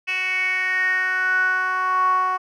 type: tone with band-pass filter sweep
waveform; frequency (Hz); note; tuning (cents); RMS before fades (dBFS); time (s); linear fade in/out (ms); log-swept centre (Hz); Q
10% pulse; 371.2; F#4; +6; -21; 0.07-2.38; 20; 2600 to 980; 7.3
effects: none